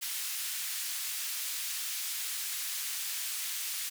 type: band-pass noise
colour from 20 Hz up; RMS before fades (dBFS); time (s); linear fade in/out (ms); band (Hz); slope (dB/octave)
white; -36; 0.01-3.9; 20; 1900 to 16000; 12
effects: none